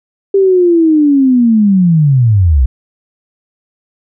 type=linear sweep; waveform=sine; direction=down; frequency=397.5 to 58.27 Hz; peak=-5 dBFS; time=0.34-2.66 s; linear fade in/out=5 ms; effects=none